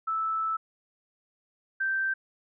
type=tone pair in turn; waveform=sine; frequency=1314 / 1562.6 Hz; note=E6 / G6; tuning=-6 / -6 cents; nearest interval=minor third; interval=300 cents; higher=second; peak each=-26 / -25 dBFS; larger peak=second; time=0.07-0.57 / 1.8-2.14 s; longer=first; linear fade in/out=10 ms; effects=none